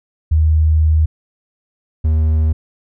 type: tone pair in turn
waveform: sine / triangle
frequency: 78.3 / 78.3 Hz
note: D#2 / D#2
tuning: +11 / +11 cents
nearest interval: unison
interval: 0 cents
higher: neither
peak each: -9 dBFS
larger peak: neither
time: 0.31-1.06 / 2.04-2.53 s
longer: first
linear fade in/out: 10 ms
effects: none